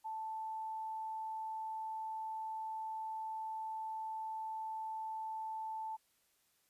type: tone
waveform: sine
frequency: 880 Hz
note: A5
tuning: in tune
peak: -39 dBFS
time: 0.04-5.97 s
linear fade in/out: 20 ms
effects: white hiss -75 dBFS RMS until 6.69 s + resampled to 32000 Hz